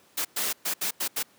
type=noise bursts at uneven times; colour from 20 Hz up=white; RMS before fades=-28 dBFS; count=6; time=0.17-0.25 / 0.36-0.53 / 0.65-0.74 / 0.81-0.91 / 1-1.08 / 1.16-1.23 s; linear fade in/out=10 ms; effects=pink hiss -59 dBFS RMS until 1.38 s + high-pass 200 Hz 12 dB/octave